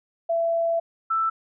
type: tone pair in turn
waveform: sine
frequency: 669 / 1325.3 Hz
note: E5 / E6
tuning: +25 / +9 cents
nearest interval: octave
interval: 1184 cents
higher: second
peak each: -20 dBFS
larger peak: neither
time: 0.29-0.8 / 1.1-1.3 s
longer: first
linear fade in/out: 10 ms
effects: none